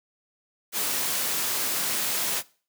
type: noise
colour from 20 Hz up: white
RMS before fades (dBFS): -27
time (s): 0.72-2.43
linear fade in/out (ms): 50
effects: noise-tail reverb RT60 0.4 s tail -21 dB re dry + high-pass 150 Hz 12 dB/octave